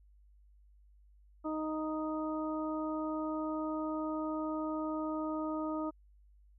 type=harmonic tone; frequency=311.1 Hz; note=D#4; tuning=in tune; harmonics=1 / 2 / 3 / 4; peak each=-35 / -40 / -44 / -42 dBFS; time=1.44-5.91 s; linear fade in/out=20 ms; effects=added 50 Hz sine -59 dBFS peak until 6.58 s